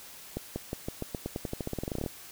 accelerating click train, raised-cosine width 2 ms, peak -19 dBFS, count 22, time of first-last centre 0.37-2.062 s, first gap 190 ms, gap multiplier 0.9, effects white hiss -48 dBFS RMS until 2.31 s

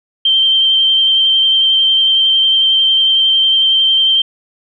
sine tone with vibrato, 3136 Hz, G7, in tune, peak -8 dBFS, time 0.25-4.22 s, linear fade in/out 5 ms, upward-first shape triangle, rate 11 Hz, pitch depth 16 cents each way, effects none

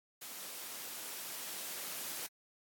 white noise with level ramp, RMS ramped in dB -46 to -41 dBFS, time 0.21-2.27 s, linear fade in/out 10 ms, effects high-pass 200 Hz 12 dB/octave + AAC 64 kbps

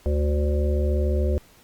harmonic tone, 73.42 Hz, D2, in tune, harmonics 1 / 3 / 5 / 7 / 8, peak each -20 / -32 / -29 / -31 / -33 dBFS, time 0.06-1.38 s, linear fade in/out 0 ms, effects pink hiss -54 dBFS RMS until 1.63 s + Opus 48 kbps

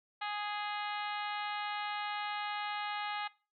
harmonic tone, 415.2 Hz, G#4, in tune, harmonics 2 / 3 / 4 / 5 / 6 / 7 / 8 / 9 / 10, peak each -38 / -42 / -44 / -46 / -48 / -49 / -50 / -51 / -52 dBFS, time 0.21-3.28 s, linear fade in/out 10 ms, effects noise-tail reverb RT60 0.3 s tail -19 dB re dry

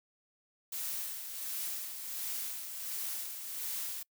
blue noise with tremolo, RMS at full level -37 dBFS, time 0.72-4.03 s, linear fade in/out 5 ms, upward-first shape sine, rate 1.4 Hz, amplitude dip 50%, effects noise-tail reverb RT60 0.1 s tail -25 dB re dry

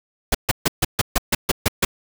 pink noise bursts, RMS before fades -17 dBFS, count 10, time 0.32-1.85 s, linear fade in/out 5 ms, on 27 ms, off 140 ms, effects none

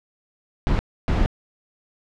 brown noise bursts at uneven times, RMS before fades -19 dBFS, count 2, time 0.67-0.79 / 1.08-1.26 s, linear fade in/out 0 ms, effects low-pass 4000 Hz 12 dB/octave

